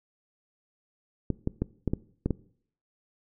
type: clicks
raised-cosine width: 3 ms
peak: -13 dBFS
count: 7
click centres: 1.303 / 1.474 / 1.62 / 1.877 / 1.935 / 2.26 / 2.307 s
effects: noise-tail reverb RT60 0.6 s tail -21 dB re dry